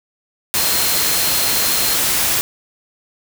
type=tone in noise; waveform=sine; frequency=4186 Hz; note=C8; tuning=in tune; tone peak=-24 dBFS; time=0.57-1.95 s; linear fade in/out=0 ms; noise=white; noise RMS=-17 dBFS; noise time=0.54-2.41 s; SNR=-10 dB; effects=none